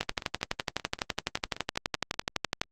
two click trains, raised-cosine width 0.2 ms, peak -9 / -20 dBFS, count 32 / 12, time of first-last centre 0.01-2.615 / 0.03-2.141 s, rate 11.9 / 5.21 Hz, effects Opus 32 kbps

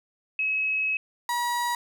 sine / 35% pulse tone pair in turn, 2566 / 961.2 Hz, E7 / B5, -47 / -47 cents, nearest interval octave + perfect fourth, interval 1700 cents, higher first, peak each -23 dBFS, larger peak neither, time 0.39-0.97 / 1.29-1.75 s, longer first, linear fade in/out 2 ms, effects none

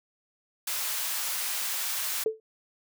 white high-pass noise, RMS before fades -31 dBFS, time 0.67-2.24 s, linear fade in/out 5 ms, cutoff 840 Hz, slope 12 dB/octave
sine tone with exponential decay, 440 Hz, A4, in tune, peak -19 dBFS, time 2.26-2.4 s, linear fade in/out 2 ms, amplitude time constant 30 ms
effects none

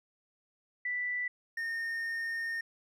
sine / triangle tone pair in turn, 1975.5 / 1832.7 Hz, B6 / A#6, 0 / -30 cents, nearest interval minor second, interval 130 cents, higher first, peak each -31 / -31 dBFS, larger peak neither, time 0.85-1.28 / 1.57-2.61 s, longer second, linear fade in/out 5 ms, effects none

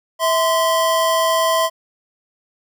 square tone pair together, 651.4 / 1034 Hz, E5 / C6, -21 / -21 cents, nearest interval minor sixth, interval 800 cents, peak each -18 dBFS, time 0.19-1.7 s, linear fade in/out 50 ms, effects none

